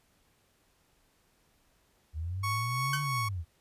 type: linear two-way sweep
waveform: sine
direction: up then down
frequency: 74.2 to 146.8 to 76.7 Hz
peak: -32 dBFS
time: 2.13-3.45 s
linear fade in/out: 50 ms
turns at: 3.02 s
type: tone with tremolo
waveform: 30% pulse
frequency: 1108.7 Hz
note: C#6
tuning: in tune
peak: -27 dBFS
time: 2.43-3.29 s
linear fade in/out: 10 ms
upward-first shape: triangle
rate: 3 Hz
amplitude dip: 40%
type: tone with exponential decay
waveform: sawtooth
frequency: 1527 Hz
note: G6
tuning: 46 cents flat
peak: -24 dBFS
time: 2.93-3.08 s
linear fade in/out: 5 ms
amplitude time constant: 31 ms
effects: pink hiss -69 dBFS RMS until 3.6 s + resampled to 32000 Hz